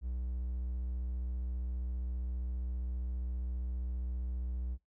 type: tone with vibrato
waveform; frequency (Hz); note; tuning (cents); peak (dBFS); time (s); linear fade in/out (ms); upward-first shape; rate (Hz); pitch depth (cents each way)
triangle; 61.74; B1; 0; -32; 0.01-4.78; 50; sine; 15; 20
effects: noise-tail reverb RT60 0.2 s tail -25 dB re dry